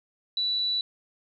sine tone pair in turn, 3951 / 3951 Hz, B7 / B7, 0 / 0 cents, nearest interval unison, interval 0 cents, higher neither, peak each -24 dBFS, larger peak neither, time 0.37-0.59 / 0.59-0.81 s, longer neither, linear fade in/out 2 ms, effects 11-bit

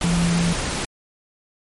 sine tone in noise, 171 Hz, F3, 36 cents flat, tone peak -17 dBFS, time 0.04-0.53 s, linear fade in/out 2 ms, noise pink, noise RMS -25 dBFS, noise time 0.01-0.85 s, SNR +5 dB, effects MP3 48 kbps

